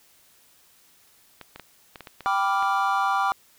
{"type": "clicks", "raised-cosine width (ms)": 0.3, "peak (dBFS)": -23, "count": 8, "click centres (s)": [1.413, 1.56, 1.597, 1.958, 2.007, 2.072, 2.207, 2.626]}
{"type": "chord", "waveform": "triangle", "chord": "G dominant seventh", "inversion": "none", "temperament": "equal", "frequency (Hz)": [784, 987.8, 1174.7, 1396.9], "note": ["G5", "B5", "D6", "F6"], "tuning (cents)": [0, 0, 0, 0], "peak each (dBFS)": [-23, -26, -23, -27], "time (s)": [2.26, 3.32], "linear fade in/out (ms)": 0}
{"effects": ["white hiss -58 dBFS RMS until 3.58 s"]}